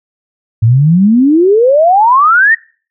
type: exponential sweep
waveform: sine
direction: up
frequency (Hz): 106.8 to 1898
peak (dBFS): -4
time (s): 0.62-2.55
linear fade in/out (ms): 10
effects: noise-tail reverb RT60 0.4 s tail -23 dB re dry